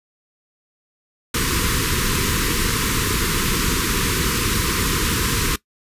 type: band-stop noise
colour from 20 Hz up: pink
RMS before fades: -20 dBFS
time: 1.34-5.56 s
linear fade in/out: 5 ms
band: 490 to 960 Hz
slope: 96 dB/octave
effects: noise-tail reverb RT60 0.1 s tail -19 dB re dry + resampled to 32000 Hz